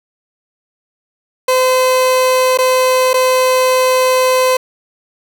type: tone with dropouts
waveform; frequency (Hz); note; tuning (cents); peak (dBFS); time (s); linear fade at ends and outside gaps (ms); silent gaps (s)
30% pulse; 513; C5; -34; -7; 1.48-4.57; 5; 2.575-2.586 / 3.133-3.14
effects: none